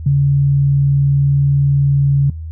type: tone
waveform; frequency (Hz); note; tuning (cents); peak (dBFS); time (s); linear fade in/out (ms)
sine; 139.9; C#3; +16; -9; 0.06-2.3; 5
effects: noise-tail reverb RT60 0.2 s tail -22 dB re dry + added 80 Hz sine -24 dBFS peak until 2.51 s